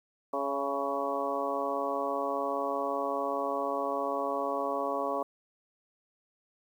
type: harmonic tone with a mistuned harmonic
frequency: 139.8 Hz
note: C#3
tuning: 15 cents sharp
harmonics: 2 / 3 / 4 / 5 / 6 / 7 / 8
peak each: -39 / -37 / -34 / -36 / -40 / -38 / -35 dBFS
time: 0.33-5.23 s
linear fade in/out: 5 ms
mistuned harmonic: 5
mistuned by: -37 cents
effects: 10-bit